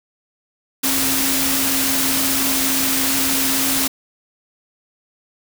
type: tone in noise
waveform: sine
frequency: 268.8 Hz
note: C4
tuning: 47 cents sharp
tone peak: -24 dBFS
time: 0.83-3.88 s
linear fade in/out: 10 ms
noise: white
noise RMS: -19 dBFS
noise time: 0.83-3.88 s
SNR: -8 dB
effects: none